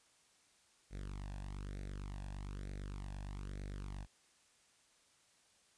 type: tone with flanger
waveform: sawtooth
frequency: 48.77 Hz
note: G1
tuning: 8 cents flat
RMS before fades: -45 dBFS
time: 0.9-4.07 s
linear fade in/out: 50 ms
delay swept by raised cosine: 0.48 to 1.18 ms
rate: 1.1 Hz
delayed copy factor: +0.75
effects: white hiss -70 dBFS RMS until 5.77 s + resampled to 22050 Hz